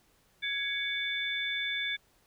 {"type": "tone cluster", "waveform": "sine", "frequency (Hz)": [1664, 2240, 3515], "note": ["G#6", "C#7", "A7"], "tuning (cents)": [3, 18, -2], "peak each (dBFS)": [-36, -34, -34], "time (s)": [0.42, 1.97], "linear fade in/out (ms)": 20, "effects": ["pink hiss -67 dBFS RMS until 2.26 s"]}